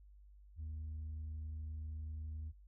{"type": "tone", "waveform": "sine", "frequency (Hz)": 77.78, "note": "D#2", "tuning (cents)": 0, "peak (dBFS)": -39, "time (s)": [0.56, 2.53], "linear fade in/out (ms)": 50, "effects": ["tanh soft clip ceiling -40 dBFS", "added 50 Hz sine -57 dBFS peak until 2.67 s"]}